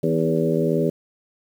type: harmonic tone with a mistuned harmonic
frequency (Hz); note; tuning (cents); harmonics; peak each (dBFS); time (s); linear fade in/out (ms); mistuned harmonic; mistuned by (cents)
81.3; E2; -23; 2 / 3 / 4 / 5 / 6 / 7; -23 / -25 / -27 / -23 / -26 / -27; 0.03-0.9; 5; 4; -31
effects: 8-bit